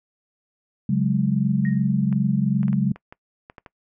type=chord; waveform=sine; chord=C# suspended fourth; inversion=none; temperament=equal; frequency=138.59 / 185 / 207.7 Hz; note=C#3 / F#3 / G#3; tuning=0 / 0 / 0 cents; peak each=-22 dBFS; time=0.89-2.92 s; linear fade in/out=5 ms
type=tone with exponential decay; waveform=sine; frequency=1866 Hz; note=A#6; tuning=1 cent sharp; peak=-31 dBFS; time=1.65-1.89 s; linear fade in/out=1 ms; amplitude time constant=51 ms
type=clicks; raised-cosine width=0.5 ms; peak=-25 dBFS; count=9; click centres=2.127 / 2.631 / 2.682 / 2.73 / 2.96 / 3.125 / 3.499 / 3.582 / 3.662 s
effects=noise-tail reverb RT60 0.1 s tail -22 dB re dry